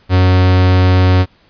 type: tone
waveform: 45% pulse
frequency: 92.1 Hz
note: F#2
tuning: 7 cents flat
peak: -7 dBFS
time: 0.09-1.26 s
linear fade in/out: 50 ms
effects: pink hiss -51 dBFS RMS until 1.49 s + resampled to 11025 Hz